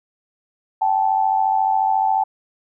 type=tone pair together; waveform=sine; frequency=773.8 / 868 Hz; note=G5 / A5; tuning=-23 / -24 cents; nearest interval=major second; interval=199 cents; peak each=-18 dBFS; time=0.81-2.24 s; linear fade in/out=10 ms; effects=none